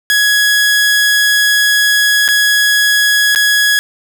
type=tone with dropouts; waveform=sawtooth; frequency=1673 Hz; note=G#6; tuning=12 cents sharp; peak=-5 dBFS; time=0.1-3.79 s; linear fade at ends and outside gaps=0 ms; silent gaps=2.279-2.287 / 3.349-3.359 s; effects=none